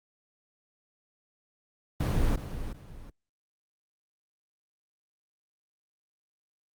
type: noise with echo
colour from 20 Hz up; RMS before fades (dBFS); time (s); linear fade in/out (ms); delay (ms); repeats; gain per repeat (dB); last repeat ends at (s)
brown; -25; 2-2.36; 5; 370; 2; -10; 3.1
effects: Opus 24 kbps